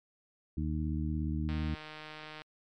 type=harmonic tone; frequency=77.1 Hz; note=D#2; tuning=15 cents flat; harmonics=1 / 2 / 3 / 4; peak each=-33 / -36 / -38 / -39 dBFS; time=0.57-1.75 s; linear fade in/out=5 ms
type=click train; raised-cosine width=0.3 ms; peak=-29 dBFS; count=144; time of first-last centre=1.49-2.419 s; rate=154 Hz
effects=MP3 96 kbps